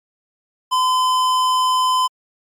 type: tone with tanh clipping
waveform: sine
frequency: 1020 Hz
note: C6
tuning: 44 cents flat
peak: -16 dBFS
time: 0.71-2.08 s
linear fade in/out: 20 ms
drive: 18 dB
effects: MP3 96 kbps